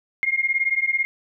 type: beating tone pair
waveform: sine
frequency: 2125 / 2143 Hz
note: C7 / C7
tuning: +26 / +41 cents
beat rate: 18 Hz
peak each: -22 dBFS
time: 0.23-1.05 s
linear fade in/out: 0 ms
effects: none